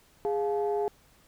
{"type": "tone cluster", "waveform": "sine", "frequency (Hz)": [413.4, 702, 860], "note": ["G#4", "F5", "A5"], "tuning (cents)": [-8, 9, -40], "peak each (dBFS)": [-26, -33, -35], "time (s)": [0.25, 0.88], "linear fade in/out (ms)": 0, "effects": ["tanh soft clip ceiling -18 dBFS", "pink hiss -61 dBFS RMS until 1.27 s"]}